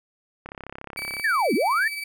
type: click train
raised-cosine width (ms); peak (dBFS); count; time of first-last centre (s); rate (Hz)
0.5; -21; 26; 0.46-1.197; 33.9
type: tone with tremolo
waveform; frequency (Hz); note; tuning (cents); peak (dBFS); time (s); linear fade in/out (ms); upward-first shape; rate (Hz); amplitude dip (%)
35% pulse; 2300; D7; -37; -26; 0.97-2.04; 5; sine; 19; 40
type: linear two-way sweep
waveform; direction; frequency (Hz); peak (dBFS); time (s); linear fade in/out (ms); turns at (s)
sine; down then up; 1864.7 to 200 to 1864.7; -19; 1.24-1.88; 5; 1.54
effects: none